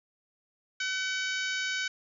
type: harmonic tone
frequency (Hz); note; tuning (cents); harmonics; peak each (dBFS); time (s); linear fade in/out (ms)
757; F#5; +39; 2 / 3 / 4 / 5 / 6 / 7 / 8 / 9; -32 / -36 / -38 / -40 / -42 / -43 / -44 / -45; 0.8-1.88; 5
effects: none